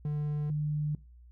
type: tone pair in turn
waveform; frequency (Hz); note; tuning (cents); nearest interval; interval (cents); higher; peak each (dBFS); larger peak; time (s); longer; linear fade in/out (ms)
triangle / sine; 148.6 / 149.98; D3 / D3; +21 / +37; unison; 16; second; -27 / -28; first; 0.05-0.5 / 0.5-0.95; neither; 2
effects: noise-tail reverb RT60 0.3 s tail -20 dB re dry + added 60 Hz sine -51 dBFS peak until 1.31 s